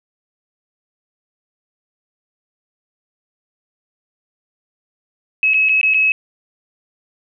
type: tone with dropouts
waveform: sine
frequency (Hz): 2571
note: E7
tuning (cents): -44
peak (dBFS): -11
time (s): 5.43-6.12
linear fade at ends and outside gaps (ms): 1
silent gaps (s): 5.536-5.542 / 5.688-5.693 / 5.813-5.831 / 5.938-5.944
effects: none